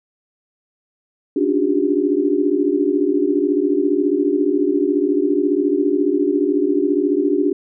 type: tone cluster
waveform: sine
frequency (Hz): 284.8 / 299.2 / 359.8 / 397.8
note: C#4 / D4 / F#4 / G4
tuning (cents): +47 / +32 / -48 / +25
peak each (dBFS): -20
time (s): 1.36-7.53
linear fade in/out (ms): 5
effects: none